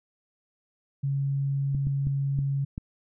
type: tone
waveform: sine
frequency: 138.59 Hz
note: C#3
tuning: in tune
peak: -24 dBFS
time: 1.03-2.65 s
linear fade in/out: 10 ms
type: clicks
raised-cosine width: 5 ms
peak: -20 dBFS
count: 5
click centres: 1.748 / 1.87 / 2.07 / 2.389 / 2.779 s
effects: none